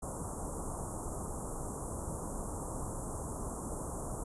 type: band-stop noise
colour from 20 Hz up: pink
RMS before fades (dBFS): -39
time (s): 0.02-4.24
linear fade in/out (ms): 10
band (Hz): 1200 to 7300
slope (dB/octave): 48
effects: resampled to 24000 Hz